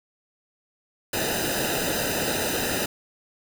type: noise with comb filter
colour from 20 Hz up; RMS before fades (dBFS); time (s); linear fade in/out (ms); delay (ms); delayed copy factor
pink; -26; 1.13-2.86; 5; 0.9; -0.85
effects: none